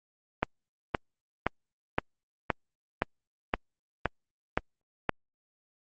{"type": "click train", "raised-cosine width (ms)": 0.5, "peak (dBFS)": -9, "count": 10, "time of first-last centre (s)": [0.43, 5.093], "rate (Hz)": 1.93, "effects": ["Opus 32 kbps"]}